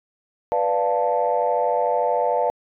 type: chord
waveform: sine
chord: B half-diminished seventh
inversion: none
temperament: equal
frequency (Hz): 493.9 / 587.3 / 698.5 / 880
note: B4 / D5 / F5 / A5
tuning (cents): 0 / 0 / 0 / 0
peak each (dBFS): -23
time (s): 0.52-2.5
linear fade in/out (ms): 0
effects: tanh soft clip ceiling -9 dBFS

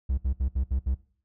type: tone bursts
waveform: triangle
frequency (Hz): 65.41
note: C2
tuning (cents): 0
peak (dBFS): -21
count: 6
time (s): 0.09-0.948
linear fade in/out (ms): 10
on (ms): 88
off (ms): 66
effects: noise-tail reverb RT60 0.5 s tail -19 dB re dry

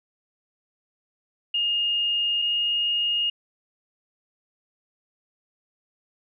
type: tone pair in turn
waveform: sine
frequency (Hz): 2840 / 2851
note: F7 / F7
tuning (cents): +28 / +35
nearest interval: unison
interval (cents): 7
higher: second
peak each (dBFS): -21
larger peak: neither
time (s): 1.54-2.42 / 2.42-3.3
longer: neither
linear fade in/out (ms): 5
effects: none

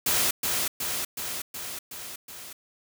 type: noise with echo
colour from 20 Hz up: white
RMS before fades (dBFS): -24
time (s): 0.06-0.31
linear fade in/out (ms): 5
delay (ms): 370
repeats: 6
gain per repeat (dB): -3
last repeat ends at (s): 2.53
effects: none

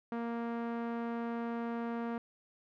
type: tone with low-pass filter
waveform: sawtooth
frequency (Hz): 233.4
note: A#3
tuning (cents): +2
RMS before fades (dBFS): -37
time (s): 0.12-2.18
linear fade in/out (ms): 2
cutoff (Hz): 1400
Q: 0.96
effects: none

